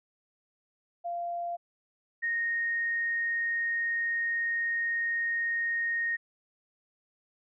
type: tone pair in turn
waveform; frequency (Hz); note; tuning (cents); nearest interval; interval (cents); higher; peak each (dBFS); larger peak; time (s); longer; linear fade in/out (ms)
sine; 692 / 1858.1; F5 / A#6; -16 / -6; octave + perfect fourth; 1710; second; -31 / -27; second; 1.04-1.57 / 2.22-6.17; second; 20
effects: none